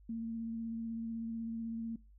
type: tone with vibrato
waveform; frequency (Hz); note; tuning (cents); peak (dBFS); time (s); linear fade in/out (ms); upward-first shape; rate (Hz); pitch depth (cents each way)
sine; 227.6; A#3; -41; -36; 0.09-1.96; 5; sine; 16; 14
effects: noise-tail reverb RT60 0.3 s tail -23 dB re dry + added 50 Hz sine -57 dBFS peak until 2.18 s